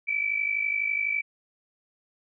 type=tone pair together; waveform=sine; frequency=2297 / 2349 Hz; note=D7 / D7; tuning=-39 / 0 cents; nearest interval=unison; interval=39 cents; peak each=-26 / -29 dBFS; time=0.07-1.22 s; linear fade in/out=20 ms; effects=none